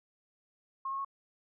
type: tone with pitch steps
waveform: sine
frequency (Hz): 1076 / 1087.2 / 1098.6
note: C6 / C#6 / C#6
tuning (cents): +48 / -34 / -16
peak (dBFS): -33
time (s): 0.85-1.048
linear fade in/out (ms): 5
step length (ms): 66
effects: none